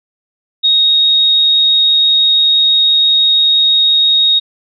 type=tone; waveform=sine; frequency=3749 Hz; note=A#7; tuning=9 cents sharp; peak=-7 dBFS; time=0.63-4.4 s; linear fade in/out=20 ms; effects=none